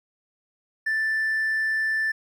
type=tone; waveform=triangle; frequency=1765 Hz; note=A6; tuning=5 cents sharp; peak=-19 dBFS; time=0.86-2.12 s; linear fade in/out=10 ms; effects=tanh soft clip ceiling -17 dBFS